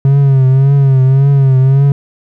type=tone with vibrato; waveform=triangle; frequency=135.4 Hz; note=C#3; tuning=40 cents flat; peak=-3 dBFS; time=0.05-1.92 s; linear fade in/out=2 ms; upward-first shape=triangle; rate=1.8 Hz; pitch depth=76 cents each way; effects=none